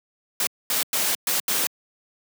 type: noise bursts at uneven times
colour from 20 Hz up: white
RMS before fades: -23 dBFS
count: 5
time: 0.4-0.47 / 0.7-0.83 / 0.93-1.15 / 1.27-1.4 / 1.48-1.67 s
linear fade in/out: 2 ms
effects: high-pass 200 Hz 12 dB/octave